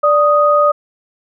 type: tone pair together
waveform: sine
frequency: 587.3 / 1244.5 Hz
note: D5 / D#6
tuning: 0 / 0 cents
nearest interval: octave + minor second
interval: 1300 cents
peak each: -11 dBFS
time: 0.03-0.72 s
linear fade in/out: 10 ms
effects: none